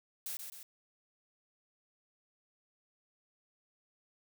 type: noise with echo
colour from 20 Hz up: blue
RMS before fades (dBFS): -40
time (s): 0.26-0.37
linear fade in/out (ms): 2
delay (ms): 130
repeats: 2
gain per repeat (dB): -5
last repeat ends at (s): 0.63
effects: none